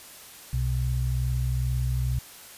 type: tone pair together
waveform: sine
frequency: 62.35 / 124.7 Hz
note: B1 / B2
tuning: +17 / +17 cents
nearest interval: octave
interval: 1200 cents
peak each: -26 dBFS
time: 0.53-2.19 s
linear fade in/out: 5 ms
effects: white hiss -46 dBFS RMS until 2.57 s + resampled to 32000 Hz